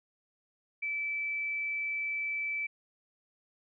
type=tone; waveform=sine; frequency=2315 Hz; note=D7; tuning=25 cents flat; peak=-31 dBFS; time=0.82-2.67 s; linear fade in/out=10 ms; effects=none